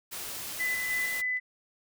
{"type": "noise", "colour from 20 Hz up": "white", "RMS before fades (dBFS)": -38, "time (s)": [0.11, 1.22], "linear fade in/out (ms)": 20}
{"type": "tone with tremolo", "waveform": "sine", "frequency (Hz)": 2004, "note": "B6", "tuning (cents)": 25, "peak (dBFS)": -27, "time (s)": [0.59, 1.4], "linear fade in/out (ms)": 20, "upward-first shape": "square", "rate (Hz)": 3.2, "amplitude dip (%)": 30}
{"effects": []}